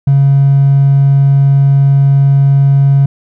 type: tone with hard clipping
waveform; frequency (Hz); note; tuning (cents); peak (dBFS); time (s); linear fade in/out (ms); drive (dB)
triangle; 138.59; C#3; 0; -5; 0.07-3.06; 5; 4
effects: none